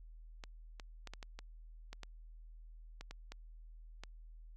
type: clicks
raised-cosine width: 0.2 ms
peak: -30 dBFS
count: 12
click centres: 0.438 / 0.798 / 1.073 / 1.136 / 1.228 / 1.39 / 1.93 / 2.033 / 3.01 / 3.11 / 3.32 / 4.036 s
effects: added 40 Hz sine -51 dBFS peak until 4.56 s